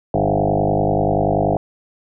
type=tone with frequency modulation; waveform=sine; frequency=415.6 Hz; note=G#4; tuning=1 cent sharp; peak=-14 dBFS; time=0.14-1.57 s; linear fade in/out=2 ms; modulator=50.4 Hz; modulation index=6.8; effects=none